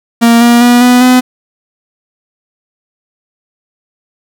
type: tone with pitch steps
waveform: 45% pulse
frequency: 233.1 / 237.7 / 242.4 / 247.2 / 252.2 Hz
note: A#3 / A#3 / B3 / B3 / B3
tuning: 0 / +34 / -32 / +2 / +36 cents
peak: -3 dBFS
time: 0.21-1.21 s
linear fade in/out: 20 ms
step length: 200 ms
effects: none